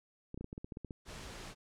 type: clicks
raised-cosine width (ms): 3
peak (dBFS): -30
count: 11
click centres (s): 0.344 / 0.376 / 0.41 / 0.444 / 0.529 / 0.579 / 0.645 / 0.722 / 0.771 / 0.847 / 0.908
type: noise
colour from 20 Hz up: pink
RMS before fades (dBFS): -47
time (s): 1.05-1.55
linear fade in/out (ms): 50
effects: low-pass 8000 Hz 12 dB/octave